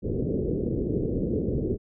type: low-pass noise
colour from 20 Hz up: white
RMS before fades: -27 dBFS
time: 0.02-1.78 s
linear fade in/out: 50 ms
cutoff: 460 Hz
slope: 48 dB/octave
effects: none